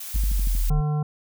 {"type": "noise", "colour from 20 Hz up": "blue", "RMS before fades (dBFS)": -35, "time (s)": [0, 0.7], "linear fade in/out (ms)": 5}
{"type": "linear sweep", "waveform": "sine", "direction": "down", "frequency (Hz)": [52.4, 37], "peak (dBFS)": -19, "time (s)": [0.14, 0.81], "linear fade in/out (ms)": 10}
{"type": "click train", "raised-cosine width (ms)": 5, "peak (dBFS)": -23, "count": 6, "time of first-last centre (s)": [0.16, 0.551], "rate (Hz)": 12.8}
{"type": "harmonic tone", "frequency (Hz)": 150, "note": "D3", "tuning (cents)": 37, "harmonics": [1, 3, 5, 7, 9], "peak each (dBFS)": [-21, -37, -36, -42, -45], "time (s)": [0.7, 1.03], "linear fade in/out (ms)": 5}
{"effects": []}